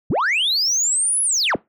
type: linear two-way sweep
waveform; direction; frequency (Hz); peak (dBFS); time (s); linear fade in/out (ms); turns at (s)
sine; up then down; 71.7 to 10548 to 71.7; -14; 0.1-1.56; 5; 1.22
effects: noise-tail reverb RT60 0.2 s tail -24 dB re dry + tanh soft clip ceiling -15 dBFS